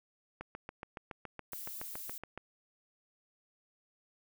click train, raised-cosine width 0.5 ms, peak -27 dBFS, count 15, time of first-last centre 0.41-2.376 s, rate 7.12 Hz
violet noise, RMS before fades -44 dBFS, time 1.52-2.18 s, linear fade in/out 2 ms
effects none

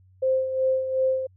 sine tone with tremolo, 523.3 Hz, C5, in tune, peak -18 dBFS, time 0.22-1.27 s, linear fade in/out 10 ms, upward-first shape sine, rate 2.7 Hz, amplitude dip 60%, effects added 93 Hz sine -53 dBFS peak until 1.36 s

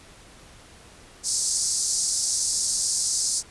white band-pass noise, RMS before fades -25 dBFS, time 1.23-3.43 s, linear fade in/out 50 ms, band 4700 to 9400 Hz, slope 48 dB/octave, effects pink hiss -49 dBFS RMS until 3.5 s + resampled to 24000 Hz

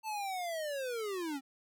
square linear sweep, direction down, 890 to 260 Hz, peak -36 dBFS, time 0.03-1.41 s, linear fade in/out 50 ms, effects none

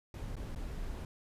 brown noise with dropouts, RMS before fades -40 dBFS, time 0.14-1.05 s, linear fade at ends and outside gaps 2 ms, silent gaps 0.356-0.366 / 0.549-0.559 s, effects resampled to 32000 Hz

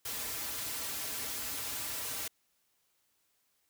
white noise with comb filter, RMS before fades -38 dBFS, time 0.05-2.28 s, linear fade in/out 5 ms, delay 5.5 ms, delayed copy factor -1, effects white hiss -75 dBFS RMS until 3.69 s

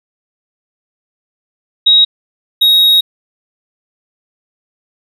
sine / triangle tone pair in turn, 3800 / 3779 Hz, A#7 / A#7, +33 / +23 cents, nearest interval unison, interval 10 cents, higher first, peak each -4 dBFS, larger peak neither, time 1.86-2.05 / 2.61-3.01 s, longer second, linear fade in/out 10 ms, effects none

